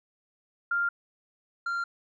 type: tone pair in turn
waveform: sine / triangle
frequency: 1396.9 / 1386.4 Hz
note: F6 / F6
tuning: 0 / -13 cents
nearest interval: unison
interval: 13 cents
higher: first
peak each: -24 / -26 dBFS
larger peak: first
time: 0.71-0.89 / 1.66-1.84 s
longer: neither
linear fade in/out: 5 ms
effects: resampled to 16000 Hz